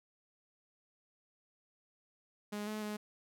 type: tone with pitch steps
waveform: sawtooth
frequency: 207.8 / 214 / 210.3 Hz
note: G#3 / A3 / G#3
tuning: +1 / -48 / +22 cents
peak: -34 dBFS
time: 2.52-2.97 s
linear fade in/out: 10 ms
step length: 150 ms
effects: none